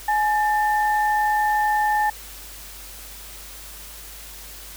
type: tone pair together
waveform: sine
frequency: 844.3 / 1789 Hz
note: G#5 / A6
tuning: +28 / +28 cents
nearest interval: octave + minor second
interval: 1300 cents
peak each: -18 / -25 dBFS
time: 0.08-2.1 s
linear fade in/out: 5 ms
effects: added 50 Hz sine -43 dBFS peak until 4.76 s + white hiss -40 dBFS RMS until 4.76 s